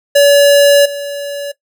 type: tone with level steps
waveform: square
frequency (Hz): 570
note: C#5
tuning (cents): +48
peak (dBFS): -5 / -20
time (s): 0.15-1.52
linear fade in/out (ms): 10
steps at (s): 0.85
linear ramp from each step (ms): 10
effects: noise-tail reverb RT60 0.1 s tail -18 dB re dry